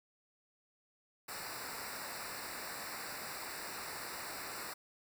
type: noise with comb filter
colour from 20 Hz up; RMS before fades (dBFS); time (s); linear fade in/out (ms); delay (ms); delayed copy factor
pink; -44; 1.28-4.74; 10; 0.31; -0.95
effects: none